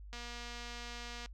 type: click train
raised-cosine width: 0.2 ms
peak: -29 dBFS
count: 271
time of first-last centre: 0.13-1.26 s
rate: 239 Hz
effects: noise-tail reverb RT60 0.1 s tail -25 dB re dry + added 50 Hz sine -47 dBFS peak until 1.33 s